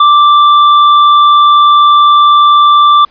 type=tone with tanh clipping; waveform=triangle; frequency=1174.7 Hz; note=D6; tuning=in tune; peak=-4 dBFS; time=0-3.05 s; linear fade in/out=5 ms; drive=15 dB; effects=pink hiss -46 dBFS RMS until 3.1 s + resampled to 11025 Hz